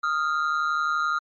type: ring-modulated tone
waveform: triangle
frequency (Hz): 1317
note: E6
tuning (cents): -2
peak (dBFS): -17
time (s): 0.03-1.19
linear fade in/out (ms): 10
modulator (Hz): 75.8
effects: MP3 32 kbps